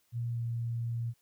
sine tone with pitch glide, 118.4 to 117.04 Hz, A#2 to A#2, +27 to +7 cents, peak -31 dBFS, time 0.12-1.14 s, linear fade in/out 50 ms, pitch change -20 cents, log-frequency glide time 0.3-0.42 s, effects white hiss -72 dBFS RMS until 1.21 s

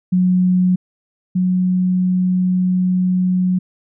sine tone pair in turn, 182.4 / 183.04 Hz, F#3 / F#3, -24 / -18 cents, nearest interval unison, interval 6 cents, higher second, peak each -11 / -13 dBFS, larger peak first, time 0.12-0.76 / 1.35-3.59 s, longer second, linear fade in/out 10 ms, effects none

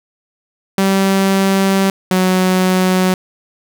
sawtooth tone pair in turn, 193.7 / 185.24 Hz, G3 / F#3, -20 / +2 cents, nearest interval minor second, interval 78 cents, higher first, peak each -7 dBFS, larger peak neither, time 0.78-1.9 / 2.11-3.14 s, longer first, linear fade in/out 2 ms, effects none

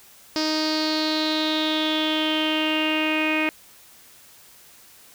sawtooth tone with low-pass filter sweep, 311.1 Hz, D#4, in tune, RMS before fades -23 dBFS, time 0.36-3.49 s, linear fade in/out 0 ms, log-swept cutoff 5000 to 2400 Hz, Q 7.6, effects white hiss -50 dBFS RMS until 5.14 s

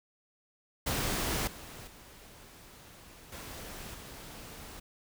pink noise with level steps, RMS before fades -32 / -47 / -53 / -44 / -47 dBFS, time 0.86-4.8 s, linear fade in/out 10 ms, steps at 1.47 / 1.87 / 3.32 / 3.94 s, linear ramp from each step 5 ms, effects none

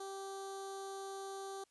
15% pulse tone with notch filter, 390 Hz, G4, 9 cents flat, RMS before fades -45 dBFS, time 0-1.64 s, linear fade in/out 5 ms, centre 2100 Hz, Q 0.59, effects white hiss -75 dBFS RMS until 1.7 s + resampled to 24000 Hz

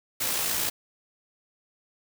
white noise with amplitude modulation, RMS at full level -26 dBFS, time 0.2-0.7 s, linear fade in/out 10 ms, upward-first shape sine, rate 58.3 Hz, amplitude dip 35%, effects none

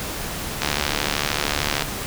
click train, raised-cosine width 0.2 ms, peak -3 dBFS, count 89, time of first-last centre 0.62-1.822 s, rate 73.2 Hz, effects pink hiss -29 dBFS RMS until 2.06 s

